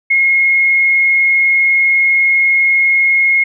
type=tone with vibrato; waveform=sine; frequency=2156 Hz; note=C#7; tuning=49 cents flat; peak=-8 dBFS; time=0.1-3.44 s; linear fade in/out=10 ms; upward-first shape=square; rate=20 Hz; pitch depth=11 cents each way; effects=none